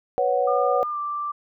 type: chord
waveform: sine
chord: B suspended second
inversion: none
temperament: just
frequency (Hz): 493.9 / 555.6 / 740.8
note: B4 / C#5 / F#5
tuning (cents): 0 / +4 / +2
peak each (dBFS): -23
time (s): 0.18-0.83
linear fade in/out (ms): 0
type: tone with pitch glide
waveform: sine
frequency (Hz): 1206 to 1175.1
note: D6 to D6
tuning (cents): +46 to +1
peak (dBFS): -25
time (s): 0.47-1.32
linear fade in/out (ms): 10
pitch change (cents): -45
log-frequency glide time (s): 0.9-0.98
effects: none